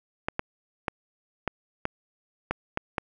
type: clicks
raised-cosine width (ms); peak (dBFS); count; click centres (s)
0.5; -11; 8; 0.285 / 0.394 / 0.882 / 1.477 / 1.854 / 2.51 / 2.774 / 2.982
effects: none